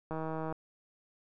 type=click train; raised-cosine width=1 ms; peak=-24 dBFS; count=67; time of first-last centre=0.11-0.525 s; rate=159 Hz; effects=none